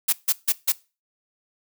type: noise bursts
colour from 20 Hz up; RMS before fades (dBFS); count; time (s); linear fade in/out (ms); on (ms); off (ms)
blue; -19; 4; 0.08-0.722; 10; 48; 150
effects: noise-tail reverb RT60 0.3 s tail -21 dB re dry